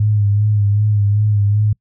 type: tone with vibrato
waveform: sine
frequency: 103.83 Hz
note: G#2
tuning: in tune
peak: -11 dBFS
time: 0-1.73 s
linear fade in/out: 5 ms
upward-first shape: sine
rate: 2.6 Hz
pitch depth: 42 cents each way
effects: noise-tail reverb RT60 0.1 s tail -26 dB re dry